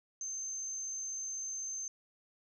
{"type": "tone", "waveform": "sine", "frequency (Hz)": 6272, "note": "G8", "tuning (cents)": 0, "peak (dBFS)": -37, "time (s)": [0.21, 1.88], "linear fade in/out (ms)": 2, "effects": []}